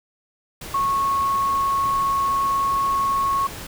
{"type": "tone in noise", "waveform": "sine", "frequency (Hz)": 1100, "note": "C#6", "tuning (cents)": -14, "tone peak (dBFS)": -18, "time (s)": [0.74, 3.47], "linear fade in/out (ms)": 5, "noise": "pink", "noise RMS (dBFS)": -35, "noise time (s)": [0.61, 3.67], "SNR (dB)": 14, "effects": []}